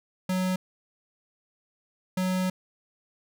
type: tone pair in turn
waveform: square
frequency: 185 / 185 Hz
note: F#3 / F#3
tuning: 0 / 0 cents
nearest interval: unison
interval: 0 cents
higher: neither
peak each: -25 dBFS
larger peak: neither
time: 0.29-0.56 / 2.17-2.5 s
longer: second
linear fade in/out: 5 ms
effects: none